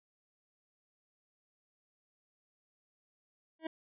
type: tone with exponential growth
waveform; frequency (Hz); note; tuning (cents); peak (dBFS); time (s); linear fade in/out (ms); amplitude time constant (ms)
25% pulse; 320.6; E4; -48; -29; 3.59-3.67; 5; 16
effects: resampled to 8000 Hz